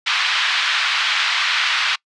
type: band-pass noise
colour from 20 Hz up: white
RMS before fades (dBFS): -19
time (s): 0.06-1.96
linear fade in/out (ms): 10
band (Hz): 1100 to 3800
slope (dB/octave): 24
effects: noise-tail reverb RT60 0.1 s tail -25 dB re dry + resampled to 22050 Hz